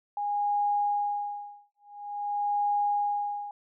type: tone with tremolo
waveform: sine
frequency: 821 Hz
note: G#5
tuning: 20 cents flat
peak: -23 dBFS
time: 0.17-3.51 s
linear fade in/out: 2 ms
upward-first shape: sine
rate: 0.48 Hz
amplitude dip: 100%
effects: none